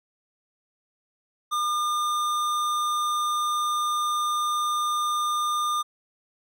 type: tone with tanh clipping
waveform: sine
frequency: 1207 Hz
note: D6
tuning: 47 cents sharp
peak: -25 dBFS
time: 1.51-5.83 s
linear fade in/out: 20 ms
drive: 18 dB
effects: none